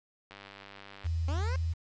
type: click train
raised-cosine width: 0.3 ms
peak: -31 dBFS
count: 76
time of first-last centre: 0.31-1.065 s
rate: 99.3 Hz
type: tone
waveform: sine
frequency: 82.41 Hz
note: E2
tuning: in tune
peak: -28 dBFS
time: 1.04-1.74 s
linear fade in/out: 20 ms
type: linear sweep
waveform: 15% pulse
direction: up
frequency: 261.2 to 540 Hz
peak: -31 dBFS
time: 1.28-1.56 s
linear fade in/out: 2 ms
effects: resampled to 16000 Hz + 9-bit